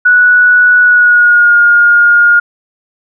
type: tone with pitch glide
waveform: sine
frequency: 1472 to 1422.7 Hz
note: F#6 to F6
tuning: -9 to +32 cents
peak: -3 dBFS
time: 0.05-2.4 s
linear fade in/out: 10 ms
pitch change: -59 cents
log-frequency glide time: 0.81-1.56 s
effects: none